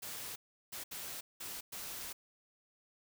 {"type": "noise bursts at uneven times", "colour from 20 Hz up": "white", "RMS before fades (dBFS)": -44, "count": 5, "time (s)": [[0.02, 0.36], [0.72, 0.84], [0.91, 1.21], [1.4, 1.61], [1.72, 2.13]], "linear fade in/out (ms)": 10, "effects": []}